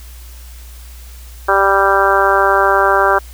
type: harmonic tone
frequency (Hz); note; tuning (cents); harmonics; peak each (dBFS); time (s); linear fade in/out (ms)
196; G3; 0; 2 / 3 / 4 / 5 / 6 / 7 / 8; -17 / -17 / -17 / -17 / -17 / -17 / -17; 1.48-3.19; 10
effects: added 60 Hz sine -32 dBFS peak until 3.33 s + white hiss -42 dBFS RMS until 3.33 s